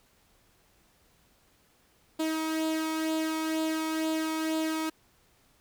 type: tone with flanger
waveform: sawtooth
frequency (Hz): 317.4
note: D#4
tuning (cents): +35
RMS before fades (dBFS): -30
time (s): 2.19-4.9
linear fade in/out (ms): 10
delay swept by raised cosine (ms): 0.25 to 0.9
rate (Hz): 2.1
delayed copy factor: +0.5
effects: pink hiss -65 dBFS RMS until 5.6 s